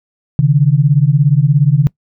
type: beating tone pair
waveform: sine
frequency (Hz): 135.8 / 152.8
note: C#3 / D#3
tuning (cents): -35 / -31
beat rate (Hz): 17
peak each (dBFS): -10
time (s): 0.39-1.87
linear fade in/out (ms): 0
effects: noise-tail reverb RT60 0.1 s tail -23 dB re dry